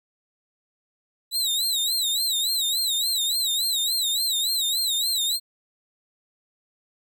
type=tone with vibrato; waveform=sawtooth; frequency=3901 Hz; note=B7; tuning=22 cents flat; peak=-19 dBFS; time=1.31-5.4 s; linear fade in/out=50 ms; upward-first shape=sine; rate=3.5 Hz; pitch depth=130 cents each way; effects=none